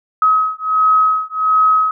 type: beating tone pair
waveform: sine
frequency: 1273 / 1274.4 Hz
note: D#6 / D#6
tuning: +39 / +41 cents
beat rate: 1.4 Hz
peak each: -14 dBFS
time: 0.22-1.91 s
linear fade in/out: 2 ms
effects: none